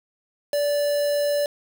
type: tone with quantisation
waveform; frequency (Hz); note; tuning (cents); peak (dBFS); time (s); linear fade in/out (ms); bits
triangle; 581; D5; -19; -18; 0.53-1.46; 2; 5
effects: none